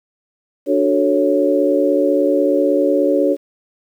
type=chord; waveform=sine; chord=D major seventh; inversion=none; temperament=equal; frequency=293.7 / 370 / 440 / 554.4 Hz; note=D4 / F#4 / A4 / C#5; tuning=0 / 0 / 0 / 0 cents; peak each=-17 / -19 / -20 / -16 dBFS; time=0.66-3.37 s; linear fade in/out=50 ms; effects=8-bit